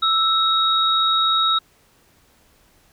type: tone pair together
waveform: sine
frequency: 1318.5 / 3786 Hz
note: E6 / A#7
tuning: 0 / +26 cents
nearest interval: octave + tritone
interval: 1826 cents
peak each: -18 dBFS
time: 0.02-1.59 s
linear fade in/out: 10 ms
effects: pink hiss -57 dBFS RMS until 2.92 s